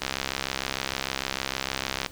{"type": "click train", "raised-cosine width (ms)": 0.2, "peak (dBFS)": -9, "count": 137, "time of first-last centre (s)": [0.02, 2.062], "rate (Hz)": 66.6, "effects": ["pink hiss -48 dBFS RMS until 2.11 s"]}